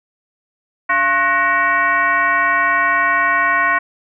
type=tone with frequency modulation; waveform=sine; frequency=1480 Hz; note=F#6; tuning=in tune; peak=-12 dBFS; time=0.89-3.79 s; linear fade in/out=10 ms; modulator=396 Hz; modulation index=1.6; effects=none